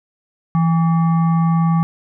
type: tone with frequency modulation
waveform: sine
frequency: 166.1 Hz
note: E3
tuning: 13 cents sharp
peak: -12 dBFS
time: 0.55-1.83 s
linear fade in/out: 0 ms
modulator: 979 Hz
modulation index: 0.42
effects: none